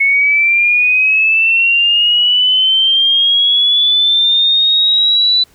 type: linear sweep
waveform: sine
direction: up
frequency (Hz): 2193 to 3985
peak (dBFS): -8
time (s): 0-5.44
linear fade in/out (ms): 10
effects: pink hiss -50 dBFS RMS until 5.54 s